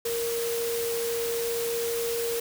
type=tone in noise; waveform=sine; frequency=466.2 Hz; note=A#4; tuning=in tune; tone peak=-27 dBFS; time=0.05-2.4 s; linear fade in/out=5 ms; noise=white; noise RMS=-34 dBFS; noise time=0.05-2.4 s; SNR=+4 dB; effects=none